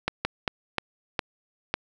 slowing click train, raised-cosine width 0.3 ms, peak -8 dBFS, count 6, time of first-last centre 0.08-1.74 s, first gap 170 ms, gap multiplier 1.34, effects none

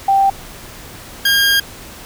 sine / 20% pulse tone pair in turn, 784 / 1615.8 Hz, G5 / G#6, 0 / -48 cents, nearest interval octave + minor second, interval 1252 cents, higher second, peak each -9 / -6 dBFS, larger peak second, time 0.08-0.3 / 1.25-1.6 s, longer second, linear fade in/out 5 ms, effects pink hiss -35 dBFS RMS until 2.05 s

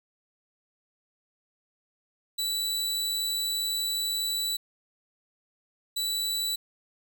sawtooth tone bursts at uneven times, 3951 Hz, B7, in tune, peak -24 dBFS, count 2, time 2.38-4.57 / 5.96-6.56 s, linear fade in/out 10 ms, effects none

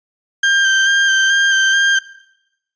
35% pulse tone with vibrato, 1581 Hz, G6, 14 cents sharp, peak -9 dBFS, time 0.43-1.99 s, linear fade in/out 5 ms, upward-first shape square, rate 2.3 Hz, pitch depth 16 cents each way, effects noise-tail reverb RT60 0.9 s tail -20 dB re dry + resampled to 16000 Hz

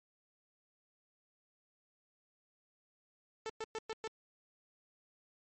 sawtooth tone bursts, 441.7 Hz, A4, 7 cents sharp, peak -34 dBFS, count 5, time 3.46-4.075 s, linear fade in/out 0 ms, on 35 ms, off 110 ms, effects MP3 32 kbps

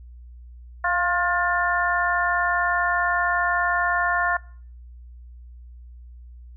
harmonic tone with a mistuned harmonic, 355.1 Hz, F4, 29 cents sharp, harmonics 2 / 3 / 4 / 5, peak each -25 / -25 / -25 / -25 dBFS, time 0.84-4.37 s, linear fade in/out 5 ms, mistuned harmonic 2, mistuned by -30 cents, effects noise-tail reverb RT60 0.5 s tail -23 dB re dry + added 60 Hz sine -40 dBFS peak until 6.56 s

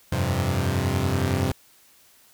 sawtooth chord, F suspended second, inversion none, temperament equal, 87.31 / 98 / 130.81 Hz, F2 / G2 / C3, 0 / 0 / 0 cents, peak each -22 dBFS, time 0.12-1.52 s, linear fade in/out 5 ms, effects white hiss -56 dBFS RMS until 2.33 s

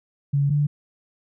sine tone pair in turn, 141.4 / 146.22 Hz, C#3 / D3, +35 / -7 cents, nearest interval minor second, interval 58 cents, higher second, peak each -17 dBFS, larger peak neither, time 0.33-0.5 / 0.5-0.67 s, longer neither, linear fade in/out 10 ms, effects none

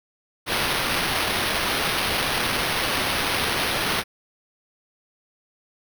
white noise with sample-and-hold, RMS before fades -24 dBFS, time 0.46-4.04 s, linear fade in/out 50 ms, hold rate 7350 Hz, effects none

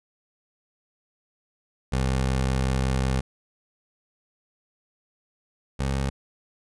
20% pulse tone pair in turn, 65.41 / 67.56 Hz, C2 / C#2, 0 / -44 cents, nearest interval minor second, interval 56 cents, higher second, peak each -17 / -19 dBFS, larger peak first, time 1.92-3.21 / 5.79-6.1 s, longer first, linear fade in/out 10 ms, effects resampled to 24000 Hz

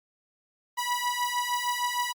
sawtooth beating tone pair, 974 / 980.5 Hz, B5 / B5, -24 / -13 cents, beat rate 6.5 Hz, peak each -26 / -26 dBFS, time 0.77-2.13 s, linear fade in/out 20 ms, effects Opus 48 kbps

